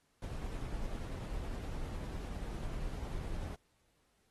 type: noise with tremolo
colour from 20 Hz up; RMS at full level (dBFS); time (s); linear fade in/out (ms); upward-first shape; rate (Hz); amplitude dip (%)
brown; -39; 0.22-3.55; 2; triangle; 10; 25
effects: pink hiss -75 dBFS RMS until 4.3 s + AAC 32 kbps